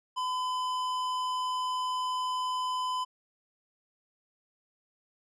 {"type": "tone with tanh clipping", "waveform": "triangle", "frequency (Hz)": 1011, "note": "B5", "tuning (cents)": 40, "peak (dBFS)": -31, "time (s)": [0.16, 3.05], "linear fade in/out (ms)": 20, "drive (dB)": 18, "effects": []}